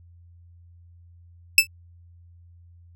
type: tone with exponential decay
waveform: sawtooth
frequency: 2637 Hz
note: E7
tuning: in tune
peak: -3 dBFS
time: 1.58-1.67 s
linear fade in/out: 2 ms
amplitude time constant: 18 ms
effects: added 86 Hz sine -48 dBFS peak until 2.95 s